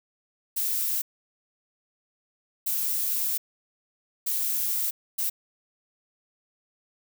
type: noise bursts at uneven times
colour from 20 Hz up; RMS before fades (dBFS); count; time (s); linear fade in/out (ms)
violet; -27; 4; 0.56-1.02 / 2.66-3.38 / 4.26-4.91 / 5.18-5.3; 10
effects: none